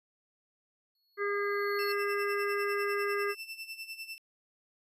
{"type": "tone with exponential growth", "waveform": "square", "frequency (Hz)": 4352, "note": "C#8", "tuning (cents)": -33, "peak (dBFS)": -37, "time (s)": [0.95, 1.92], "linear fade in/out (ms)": 2, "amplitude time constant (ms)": 210}
{"type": "harmonic tone", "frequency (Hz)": 406.2, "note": "G#4", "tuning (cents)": -38, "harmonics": [1, 3, 4, 5], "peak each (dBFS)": [-31, -36, -37, -38], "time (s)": [1.17, 3.35], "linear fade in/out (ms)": 50}
{"type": "tone with tremolo", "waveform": "30% pulse", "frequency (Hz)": 2666, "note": "E7", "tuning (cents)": 19, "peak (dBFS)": -35, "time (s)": [1.79, 4.18], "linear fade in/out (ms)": 0, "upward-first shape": "sine", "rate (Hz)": 10, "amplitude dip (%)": 75}
{"effects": ["resampled to 32000 Hz"]}